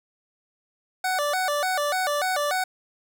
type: tone with vibrato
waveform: 25% pulse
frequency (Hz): 660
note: E5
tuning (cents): +2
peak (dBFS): -19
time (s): 1.04-2.64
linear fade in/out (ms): 5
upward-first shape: square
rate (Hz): 3.4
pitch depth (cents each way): 210
effects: none